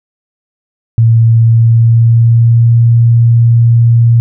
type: tone with pitch glide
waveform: sine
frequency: 114.4 to 116.94 Hz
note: A#2 to A#2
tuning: -32 to +6 cents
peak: -3 dBFS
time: 0.98-4.2 s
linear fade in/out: 0 ms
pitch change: +38 cents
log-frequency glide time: 1.39-2.74 s
effects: none